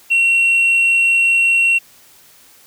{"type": "tone with amplitude modulation", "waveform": "sine", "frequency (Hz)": 2730, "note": "F7", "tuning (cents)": -40, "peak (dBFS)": -7, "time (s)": [0.1, 1.79], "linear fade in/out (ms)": 20, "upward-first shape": "sine", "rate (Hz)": 65.1, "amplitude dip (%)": 25, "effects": ["tanh soft clip ceiling -9 dBFS", "white hiss -47 dBFS RMS until 2.66 s"]}